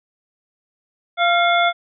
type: harmonic tone with a mistuned harmonic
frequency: 691 Hz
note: F5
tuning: 19 cents flat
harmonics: 1 / 2 / 3 / 5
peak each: -16 / -19 / -21 / -23 dBFS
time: 1.17-1.73 s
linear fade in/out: 50 ms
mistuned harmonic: 3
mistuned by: +61 cents
effects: none